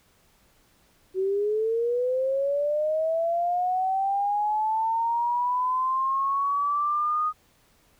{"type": "linear sweep", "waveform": "sine", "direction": "up", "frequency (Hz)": [371.6, 1244.5], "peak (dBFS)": -22, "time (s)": [1.14, 7.33], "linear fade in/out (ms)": 50, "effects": ["pink hiss -62 dBFS RMS until 7.99 s"]}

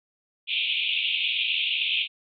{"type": "band-pass noise", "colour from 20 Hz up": "pink", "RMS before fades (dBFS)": -26, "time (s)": [0.47, 2.08], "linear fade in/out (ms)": 50, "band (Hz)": [2400, 3600], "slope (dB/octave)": 96, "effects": []}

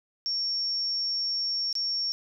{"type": "tone with dropouts", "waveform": "sine", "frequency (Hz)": 5490, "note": "F8", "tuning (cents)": -31, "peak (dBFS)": -26, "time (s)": [0.26, 2.12], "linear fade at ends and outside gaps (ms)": 0, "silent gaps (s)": [1.728, 1.753], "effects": []}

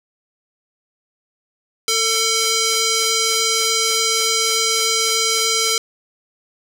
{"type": "tone with band-pass filter", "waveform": "square", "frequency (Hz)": 448.3, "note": "A4", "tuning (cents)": 32, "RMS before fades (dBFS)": -18, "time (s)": [1.88, 5.78], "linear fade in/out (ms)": 2, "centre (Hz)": 5600, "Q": 1.2, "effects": []}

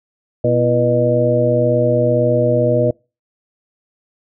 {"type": "harmonic tone with a mistuned harmonic", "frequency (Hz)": 121.9, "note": "B2", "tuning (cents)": -22, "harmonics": [1, 2, 3, 4, 5], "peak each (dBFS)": [-18, -22, -22, -17, -16], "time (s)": [0.44, 2.91], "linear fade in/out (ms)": 5, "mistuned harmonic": 3, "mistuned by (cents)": -130, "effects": ["noise-tail reverb RT60 0.3 s tail -26 dB re dry"]}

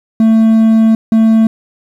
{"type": "tone pair in turn", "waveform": "triangle", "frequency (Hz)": [222.7, 222.7], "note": ["A3", "A3"], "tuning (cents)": [21, 21], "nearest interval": "unison", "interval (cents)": 0, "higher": "neither", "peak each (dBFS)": -3, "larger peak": "neither", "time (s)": [[0.2, 0.95], [1.12, 1.47]], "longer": "first", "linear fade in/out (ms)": 2, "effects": ["7-bit"]}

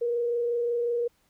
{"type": "tone with frequency modulation", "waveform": "sine", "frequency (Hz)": 475.3, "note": "A#4", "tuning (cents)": 34, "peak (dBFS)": -24, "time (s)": [0.01, 1.08], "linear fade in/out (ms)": 10, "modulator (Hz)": 25.5, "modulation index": 0.29, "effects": ["pink hiss -68 dBFS RMS until 1.29 s"]}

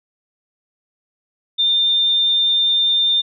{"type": "tone", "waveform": "sine", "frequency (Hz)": 3605, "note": "A7", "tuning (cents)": 41, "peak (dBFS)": -13, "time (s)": [1.58, 3.22], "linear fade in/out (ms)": 20, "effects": []}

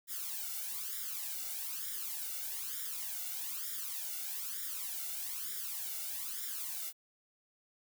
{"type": "noise with flanger", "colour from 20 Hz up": "blue", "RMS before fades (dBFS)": -40, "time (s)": [0.07, 6.93], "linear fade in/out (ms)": 50, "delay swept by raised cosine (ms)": [0.56, 1.43], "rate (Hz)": 1.1, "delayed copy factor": 0.95, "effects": []}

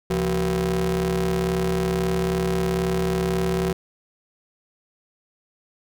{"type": "ring-modulated tone", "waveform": "35% pulse", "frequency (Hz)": 102.3, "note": "G#2", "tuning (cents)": -26, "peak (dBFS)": -16, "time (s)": [0.1, 3.73], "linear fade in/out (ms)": 5, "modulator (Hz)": 275, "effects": []}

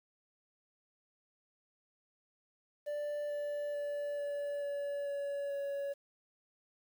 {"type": "tone with pitch steps", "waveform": "triangle", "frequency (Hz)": [587.3, 582.9, 578.5, 574.2, 569.9, 565.7, 561.4], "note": ["D5", "D5", "D5", "D5", "C#5", "C#5", "C#5"], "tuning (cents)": [0, -13, -26, -39, 48, 35, 22], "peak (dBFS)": -33, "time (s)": [2.86, 5.94], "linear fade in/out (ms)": 20, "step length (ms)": 440, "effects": ["10-bit"]}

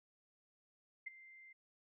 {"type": "tone with ADSR envelope", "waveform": "sine", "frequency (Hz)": 2088, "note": "C7", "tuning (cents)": -4, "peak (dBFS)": -39, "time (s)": [1.06, 1.53], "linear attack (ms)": 12, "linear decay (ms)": 15, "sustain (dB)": -17, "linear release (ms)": 9, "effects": []}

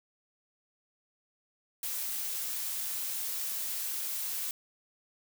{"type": "noise", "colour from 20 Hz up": "blue", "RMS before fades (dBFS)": -35, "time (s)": [1.83, 4.51], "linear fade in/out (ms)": 2, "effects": []}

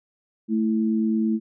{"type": "tone pair together", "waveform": "sine", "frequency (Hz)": [220.6, 329.6], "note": ["A3", "E4"], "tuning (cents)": [5, 0], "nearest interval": "perfect fifth", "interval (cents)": 695, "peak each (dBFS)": [-20, -26], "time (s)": [0.48, 1.4], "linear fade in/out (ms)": 50, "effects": []}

